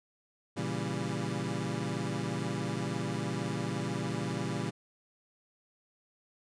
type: chord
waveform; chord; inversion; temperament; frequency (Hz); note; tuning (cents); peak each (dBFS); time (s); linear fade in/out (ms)
25% pulse; A# diminished seventh; none; equal; 116.54 / 138.59 / 164.81 / 196; A#2 / C#3 / E3 / G3; 0 / 0 / 0 / 0; -34; 0.56-4.71; 20
effects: resampled to 22050 Hz